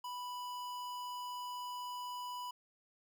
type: tone with notch filter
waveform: square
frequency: 988 Hz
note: B5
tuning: in tune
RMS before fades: -43 dBFS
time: 0.04-2.51 s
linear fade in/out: 5 ms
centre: 10000 Hz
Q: 1.8
effects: none